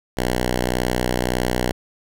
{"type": "tone with vibrato", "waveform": "5% pulse", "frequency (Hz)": 61.74, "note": "B1", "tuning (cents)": 0, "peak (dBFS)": -8, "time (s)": [0.17, 1.72], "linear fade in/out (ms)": 5, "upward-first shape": "sine", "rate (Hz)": 8.6, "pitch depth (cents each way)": 10, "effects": []}